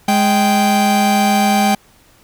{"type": "tone pair together", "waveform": "45% pulse", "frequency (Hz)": [207.7, 782.2], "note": ["G#3", "G5"], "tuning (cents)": [0, -4], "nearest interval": "octave + major seventh", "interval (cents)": 2296, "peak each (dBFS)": -14, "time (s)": [0.08, 1.75], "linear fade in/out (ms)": 5, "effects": ["pink hiss -50 dBFS RMS until 2.23 s"]}